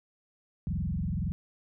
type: tone with frequency modulation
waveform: sine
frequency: 123.47 Hz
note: B2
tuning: in tune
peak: -28 dBFS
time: 0.67-1.32 s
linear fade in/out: 0 ms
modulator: 21.6 Hz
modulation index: 3.2
effects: none